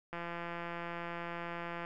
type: click train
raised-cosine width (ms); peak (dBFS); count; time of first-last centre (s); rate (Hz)
0.5; -26; 295; 0.13-1.849; 171
effects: none